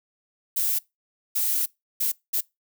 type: noise bursts at uneven times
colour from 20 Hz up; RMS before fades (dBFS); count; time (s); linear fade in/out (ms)
violet; -24; 4; 0.56-0.79 / 1.35-1.66 / 2-2.12 / 2.33-2.41; 10
effects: noise-tail reverb RT60 0.2 s tail -23 dB re dry